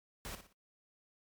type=noise with echo; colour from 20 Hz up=pink; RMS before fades=-44 dBFS; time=0.25-0.35 s; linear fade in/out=0 ms; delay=59 ms; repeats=3; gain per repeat=-9 dB; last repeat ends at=0.527 s; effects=noise-tail reverb RT60 0.1 s tail -22 dB re dry + MP3 96 kbps